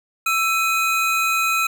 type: tone pair together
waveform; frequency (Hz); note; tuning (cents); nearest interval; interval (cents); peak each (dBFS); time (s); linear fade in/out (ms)
square; 1327.5 / 2506; E6 / D#7; +12 / +12; major seventh; 1100; -21; 0.26-1.67; 5
effects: none